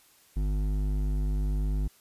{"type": "tone with hard clipping", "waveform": "sine", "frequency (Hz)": 50.5, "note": "G#1", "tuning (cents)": -48, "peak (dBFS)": -27, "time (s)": [0.36, 1.88], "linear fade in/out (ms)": 10, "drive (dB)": 11, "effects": ["white hiss -60 dBFS RMS until 2 s", "resampled to 32000 Hz"]}